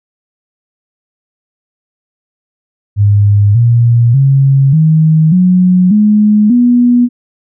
sine tone with pitch steps, 102.3 / 118.19 / 136.55 / 157.77 / 182.28 / 210.6 / 243.3 Hz, G#2 / A#2 / C#3 / D#3 / F#3 / G#3 / B3, -26 / +24 / -26 / +24 / -26 / +24 / -26 cents, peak -4 dBFS, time 2.96-7.09 s, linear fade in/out 50 ms, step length 590 ms, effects none

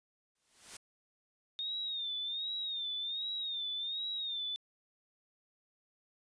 white noise with exponential growth, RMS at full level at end -44 dBFS, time 0.35-0.77 s, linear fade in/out 5 ms, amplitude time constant 90 ms
sine tone with vibrato, 3672 Hz, A#7, 27 cents flat, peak -35 dBFS, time 1.59-4.56 s, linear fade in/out 0 ms, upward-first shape sine, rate 1.3 Hz, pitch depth 92 cents each way
effects resampled to 22050 Hz

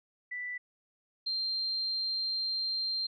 sine tone pair in turn, 1977 / 4169 Hz, B6 / C8, +1 / -7 cents, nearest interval octave + minor second, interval 1292 cents, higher second, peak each -35 / -30 dBFS, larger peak second, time 0.31-0.58 / 1.26-3.07 s, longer second, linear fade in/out 10 ms, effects none

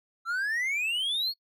triangle exponential sweep, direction up, 1323 to 4435 Hz, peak -25 dBFS, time 0.25-1.34 s, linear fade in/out 50 ms, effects noise-tail reverb RT60 0.1 s tail -26 dB re dry

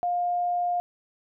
sine tone, 707 Hz, F5, 21 cents sharp, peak -23 dBFS, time 0.03-0.8 s, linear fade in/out 0 ms, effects none

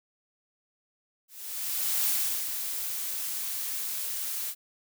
blue noise with ADSR envelope, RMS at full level -26 dBFS, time 1.28-4.55 s, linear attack 790 ms, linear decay 390 ms, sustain -7 dB, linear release 56 ms, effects none

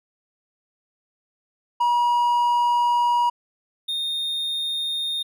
triangle tone pair in turn, 960 / 3673 Hz, B5 / A#7, -49 / -26 cents, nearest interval octave + major seventh, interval 2323 cents, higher second, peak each -15 / -22 dBFS, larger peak first, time 1.8-3.3 / 3.88-5.23 s, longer first, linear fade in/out 10 ms, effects none

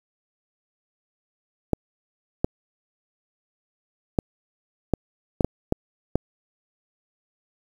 clicks, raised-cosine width 2 ms, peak -6 dBFS, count 8, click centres 1.733 / 2.445 / 4.188 / 4.937 / 5.408 / 5.446 / 5.724 / 6.156 s, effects 7-bit

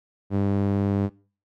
sawtooth tone with band-pass filter, 99.5 Hz, G2, 26 cents sharp, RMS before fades -23 dBFS, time 0.3-1.1 s, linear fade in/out 50 ms, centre 250 Hz, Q 0.82, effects noise-tail reverb RT60 0.4 s tail -22 dB re dry

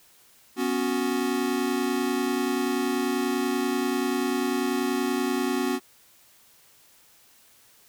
square chord, B suspended second, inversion none, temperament equal with one note detuned, 246.9 / 277.2 / 368.3 Hz, B3 / C#4 / F#4, 0 / 0 / -8 cents, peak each -29 dBFS, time 0.56-5.8 s, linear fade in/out 50 ms, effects white hiss -57 dBFS RMS until 7.88 s

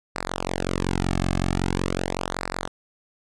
sawtooth tone with flanger, 45.34 Hz, F#1, 34 cents flat, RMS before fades -26 dBFS, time 0.15-2.68 s, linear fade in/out 10 ms, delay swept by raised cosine 0.31 to 2.11 ms, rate 0.43 Hz, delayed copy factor -0.95, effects resampled to 22050 Hz

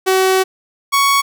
sawtooth tone pair in turn, 377.8 / 1114.6 Hz, F#4 / C#6, +36 / +9 cents, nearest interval octave + perfect fifth, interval 1873 cents, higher second, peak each -7 / -7 dBFS, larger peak neither, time 0.06-0.44 / 0.92-1.22 s, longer first, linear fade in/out 20 ms, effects none

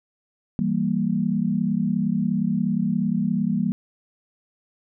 sine chord, E diminished, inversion none, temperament equal, 164.81 / 196 / 233.1 Hz, E3 / G3 / Bb3, 0 / 0 / 0 cents, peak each -26 / -23 / -24 dBFS, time 0.59-3.72 s, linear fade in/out 0 ms, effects none

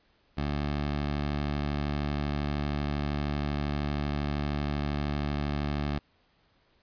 15% pulse tone, 72.8 Hz, D2, 15 cents flat, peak -22 dBFS, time 0.37-5.99 s, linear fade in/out 10 ms, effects pink hiss -67 dBFS RMS until 6.82 s + resampled to 11025 Hz

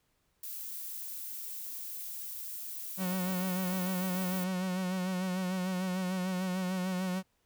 violet noise, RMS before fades -41 dBFS, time 0.43-4.44 s, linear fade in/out 5 ms
45% pulse tone with vibrato, 184.6 Hz, F#3, 4 cents flat, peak -31 dBFS, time 2.97-7.23 s, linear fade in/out 50 ms, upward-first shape sine, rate 6.7 Hz, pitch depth 43 cents each way
effects pink hiss -75 dBFS RMS until 7.45 s

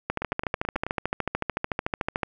two click trains, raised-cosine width 0.5 ms, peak -15 / -10 dBFS, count 7 / 30, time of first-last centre 0.22-0.866 / 0.1-2.232 s, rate 9.29 / 13.6 Hz, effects none

